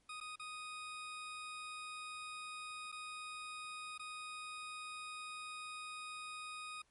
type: tone with dropouts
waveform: 20% pulse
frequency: 1244.5 Hz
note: D#6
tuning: in tune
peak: -40 dBFS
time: 0.09-6.82 s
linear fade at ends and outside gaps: 5 ms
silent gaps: 0.203-0.21 / 0.358-0.395 / 2.918-2.924 / 3.979-3.994 s
effects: pink hiss -75 dBFS RMS until 6.9 s + MP3 48 kbps